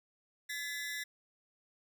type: ring-modulated tone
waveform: sawtooth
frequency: 1864.7 Hz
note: A#6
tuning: in tune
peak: -31 dBFS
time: 0.49-1.04 s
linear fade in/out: 10 ms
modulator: 148 Hz
effects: none